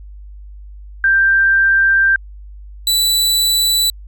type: tone pair in turn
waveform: sine / sawtooth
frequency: 1577 / 3965 Hz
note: G6 / B7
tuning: +10 / +6 cents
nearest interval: octave + major third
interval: 1596 cents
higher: second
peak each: -9 dBFS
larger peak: neither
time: 1.04-2.16 / 2.87-3.9 s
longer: first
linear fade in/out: 2 ms
effects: added 50 Hz sine -32 dBFS peak until 4.07 s